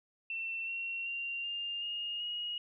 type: tone with pitch steps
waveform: sine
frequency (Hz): 2692 / 2730 / 2768 / 2806 / 2845 / 2885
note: E7 / F7 / F7 / F7 / F7 / F#7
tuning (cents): +36 / -40 / -16 / +8 / +31 / -44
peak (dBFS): -35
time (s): 0.3-2.58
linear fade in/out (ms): 2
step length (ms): 380
effects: none